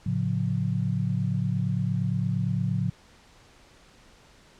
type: chord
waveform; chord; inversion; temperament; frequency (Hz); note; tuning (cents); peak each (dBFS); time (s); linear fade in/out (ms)
sine; A augmented; none; equal with one note detuned; 110 / 138.59 / 178.9; A2 / C#3 / E#3; 0 / 0 / +42; -28; 0.06-2.9; 5
effects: pink hiss -55 dBFS RMS until 4.59 s + low-pass 7000 Hz 12 dB/octave